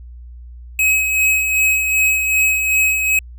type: tone with tremolo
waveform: square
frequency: 2551 Hz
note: D#7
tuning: 43 cents sharp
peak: -12 dBFS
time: 0.79-3.19 s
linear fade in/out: 2 ms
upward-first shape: sine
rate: 2.6 Hz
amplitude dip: 45%
effects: added 60 Hz sine -33 dBFS peak until 3.38 s